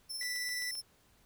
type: tone with tremolo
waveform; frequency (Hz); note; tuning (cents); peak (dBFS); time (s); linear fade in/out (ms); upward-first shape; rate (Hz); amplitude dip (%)
sawtooth; 5340; E8; +22; -34; 0.09-0.82; 20; sine; 19; 35
type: tone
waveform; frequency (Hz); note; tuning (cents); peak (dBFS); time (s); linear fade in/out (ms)
45% pulse; 1975.5; B6; 0; -37; 0.21-0.71; 2
type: click train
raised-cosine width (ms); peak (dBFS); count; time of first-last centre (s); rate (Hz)
0.2; -36; 5; 0.23-0.753; 7.65
effects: pink hiss -67 dBFS RMS until 1.25 s